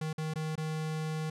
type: tone with dropouts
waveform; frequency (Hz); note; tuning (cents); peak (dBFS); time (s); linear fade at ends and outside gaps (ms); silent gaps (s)
square; 156.7; D#3; +13; -33; 0.01-1.3; 5; 0.13-0.18 / 0.338-0.357 / 0.556-0.577
effects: low-pass 10000 Hz 12 dB/octave